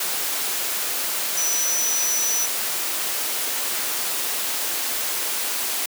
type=tone in noise; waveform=sine; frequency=5930 Hz; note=F#8; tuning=3 cents sharp; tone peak=-21 dBFS; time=1.37-2.46 s; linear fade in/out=5 ms; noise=white; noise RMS=-25 dBFS; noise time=0-5.86 s; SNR=+1 dB; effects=high-pass 300 Hz 12 dB/octave